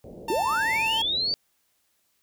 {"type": "low-pass noise", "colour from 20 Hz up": "white", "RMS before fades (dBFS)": -43, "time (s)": [0.04, 1.34], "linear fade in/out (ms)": 0, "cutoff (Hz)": 640, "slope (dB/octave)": 48}
{"type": "tone with vibrato", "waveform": "45% pulse", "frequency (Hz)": 892, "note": "A5", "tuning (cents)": 23, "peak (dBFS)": -27, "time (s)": [0.28, 1.02], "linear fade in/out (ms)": 5, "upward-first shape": "square", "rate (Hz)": 13, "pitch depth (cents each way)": 13}
{"type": "linear sweep", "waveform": "sine", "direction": "up", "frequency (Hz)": [307.9, 4650], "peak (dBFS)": -23, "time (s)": [0.3, 1.34], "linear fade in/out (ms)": 0}
{"effects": ["white hiss -70 dBFS RMS until 2.22 s"]}